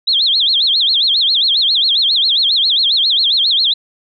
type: tone with vibrato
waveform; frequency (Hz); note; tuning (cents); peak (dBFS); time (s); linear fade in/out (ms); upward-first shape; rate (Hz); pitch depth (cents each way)
sine; 3691; A#7; -18; -10; 0.07-3.74; 10; sine; 7.4; 270
effects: none